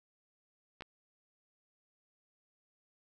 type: clicks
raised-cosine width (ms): 0.3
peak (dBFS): -29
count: 2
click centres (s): 0.808 / 0.822
effects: none